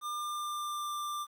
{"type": "tone with pitch glide", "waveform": "square", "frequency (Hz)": [1200, 1185.5], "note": ["D6", "D6"], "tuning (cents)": [37, 16], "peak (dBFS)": -35, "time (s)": [0.01, 1.27], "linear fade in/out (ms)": 50, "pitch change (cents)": -21, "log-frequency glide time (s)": [0.17, 0.94], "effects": ["11-bit"]}